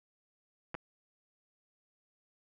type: clicks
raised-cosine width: 0.5 ms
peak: -24 dBFS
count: 2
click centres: 0.744 / 0.75 s
effects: none